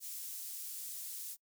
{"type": "high-pass noise", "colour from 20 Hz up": "pink", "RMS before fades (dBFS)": -44, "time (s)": [0, 1.37], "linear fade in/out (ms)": 50, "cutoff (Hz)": 8700, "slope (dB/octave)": 12, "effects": ["noise-tail reverb RT60 0.1 s tail -25 dB re dry"]}